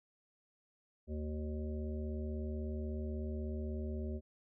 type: harmonic tone with a mistuned harmonic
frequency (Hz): 76.3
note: D#2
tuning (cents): -33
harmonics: 1 / 3 / 5 / 7 / 8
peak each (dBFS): -38 / -43 / -46 / -53 / -52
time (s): 1.07-4.21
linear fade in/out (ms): 50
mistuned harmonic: 5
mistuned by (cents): -19
effects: none